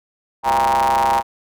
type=ring-modulated tone; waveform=45% pulse; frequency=65.41 Hz; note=C2; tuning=in tune; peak=-11 dBFS; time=0.43-1.23 s; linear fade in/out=50 ms; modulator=870 Hz; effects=none